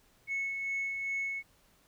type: tone with tremolo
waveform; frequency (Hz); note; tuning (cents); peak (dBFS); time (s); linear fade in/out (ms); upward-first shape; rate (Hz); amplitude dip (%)
sine; 2200; C#7; -14; -29; 0.27-1.43; 50; sine; 2.5; 40
effects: tanh soft clip ceiling -28 dBFS + pink hiss -66 dBFS RMS until 1.87 s